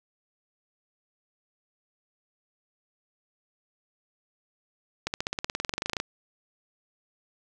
accelerating click train, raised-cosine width 0.2 ms, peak -11 dBFS, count 20, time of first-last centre 5.07-6.001 s, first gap 69 ms, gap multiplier 0.96, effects none

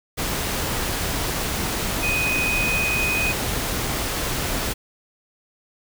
sine tone in noise, 2500 Hz, D#7, 8 cents sharp, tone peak -21 dBFS, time 2.02-3.33 s, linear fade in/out 20 ms, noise pink, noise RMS -25 dBFS, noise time 0.17-4.74 s, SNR +1 dB, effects none

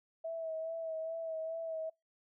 sine tone with vibrato, 649 Hz, E5, 27 cents flat, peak -36 dBFS, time 0.24-1.9 s, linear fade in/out 10 ms, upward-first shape sine, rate 2.4 Hz, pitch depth 29 cents each way, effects noise-tail reverb RT60 0.2 s tail -24 dB re dry

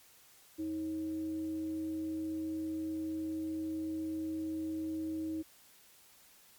sine tone with frequency modulation, 317.1 Hz, D#4, 33 cents sharp, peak -34 dBFS, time 0.58-5.43 s, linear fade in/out 20 ms, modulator 229 Hz, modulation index 0.23, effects white hiss -61 dBFS RMS until 6.58 s + MP3 96 kbps

